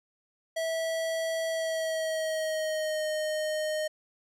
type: tone with pitch glide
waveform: square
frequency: 652 to 617.5 Hz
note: E5 to D#5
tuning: -19 to -13 cents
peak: -29 dBFS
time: 0.56-3.88 s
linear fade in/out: 10 ms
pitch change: -94 cents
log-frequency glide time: 1.49-3.06 s
effects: low-pass 12000 Hz 12 dB/octave